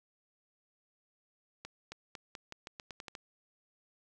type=accelerating click train; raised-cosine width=0.2 ms; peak=-26 dBFS; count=11; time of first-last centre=1.65-3.152 s; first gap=270 ms; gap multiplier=0.86; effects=none